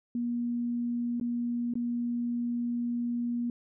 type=tone with dropouts; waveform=sine; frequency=239 Hz; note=A#3; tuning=43 cents sharp; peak=-28 dBFS; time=0.15-3.5 s; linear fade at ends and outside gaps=2 ms; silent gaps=1.199-1.211 / 1.738-1.754 s; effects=none